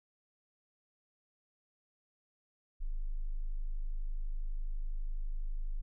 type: tone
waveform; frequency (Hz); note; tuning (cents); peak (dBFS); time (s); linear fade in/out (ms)
sine; 26.03; G#0; +5; -32; 2.8-5.82; 20
effects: none